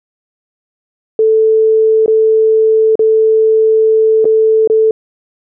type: tone with dropouts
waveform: sine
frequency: 440 Hz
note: A4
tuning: in tune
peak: -6 dBFS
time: 1.19-4.91 s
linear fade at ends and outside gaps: 2 ms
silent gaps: 2.061-2.079 / 2.955-2.993 / 4.245-4.253 / 4.675-4.699 s
effects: none

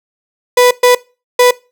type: tone bursts at uneven times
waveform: 35% pulse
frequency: 493.9 Hz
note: B4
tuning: in tune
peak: -3 dBFS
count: 3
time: 0.57-0.71 / 0.83-0.95 / 1.39-1.51 s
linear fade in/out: 5 ms
effects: noise-tail reverb RT60 0.3 s tail -21 dB re dry

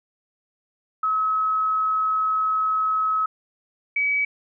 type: tone pair in turn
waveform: sine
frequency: 1284 / 2278 Hz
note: E6 / C#7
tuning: -46 / +47 cents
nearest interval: minor seventh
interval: 993 cents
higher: second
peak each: -19 dBFS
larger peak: neither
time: 1.03-3.26 / 3.96-4.25 s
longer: first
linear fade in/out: 5 ms
effects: none

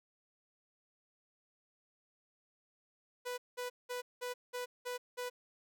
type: tone bursts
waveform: sawtooth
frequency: 493.9 Hz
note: B4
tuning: in tune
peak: -34 dBFS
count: 7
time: 3.25-5.3 s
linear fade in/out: 20 ms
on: 130 ms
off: 190 ms
effects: none

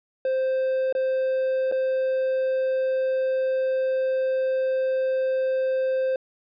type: tone with dropouts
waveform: triangle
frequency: 523 Hz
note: C5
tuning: 1 cent flat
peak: -19 dBFS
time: 0.25-6.16 s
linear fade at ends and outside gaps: 2 ms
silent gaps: 0.926-0.95 / 1.715-1.722 s
effects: resampled to 11025 Hz

